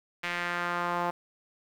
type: tone with band-pass filter sweep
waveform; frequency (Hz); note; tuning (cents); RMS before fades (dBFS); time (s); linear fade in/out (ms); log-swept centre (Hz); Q
sawtooth; 174.61; F3; 0; -31; 0.23-1.11; 10; 2200 to 890; 2
effects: 9-bit